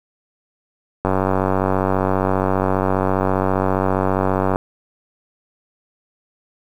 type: click train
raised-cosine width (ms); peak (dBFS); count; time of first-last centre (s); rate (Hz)
1; -4; 334; 1.05-4.559; 94.9
effects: 7-bit